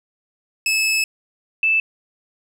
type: tone pair in turn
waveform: sawtooth / sine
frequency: 2601 / 2636 Hz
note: E7 / E7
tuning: -24 / -1 cents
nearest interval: unison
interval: 23 cents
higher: second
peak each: -13 / -14 dBFS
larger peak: first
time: 0.66-1.04 / 1.63-1.8 s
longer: first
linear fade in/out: 2 ms
effects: low-pass 12000 Hz 12 dB/octave + 9-bit